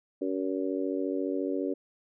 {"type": "harmonic tone", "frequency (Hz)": 94.4, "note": "F#2", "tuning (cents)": 35, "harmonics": [3, 4, 5, 6], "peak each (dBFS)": [-31, -33, -35, -37], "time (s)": [0.21, 1.74], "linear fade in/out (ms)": 10, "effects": []}